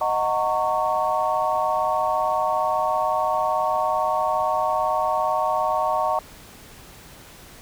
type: chord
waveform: sine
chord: D# minor seventh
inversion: none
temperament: equal with one note detuned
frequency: 622.3 / 740 / 913.7 / 1108.7 Hz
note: D#5 / F#5 / A#5 / C#6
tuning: 0 / 0 / -35 / 0 cents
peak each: -25 dBFS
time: 0.01-6.19 s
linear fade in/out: 2 ms
effects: pink hiss -45 dBFS RMS until 7.61 s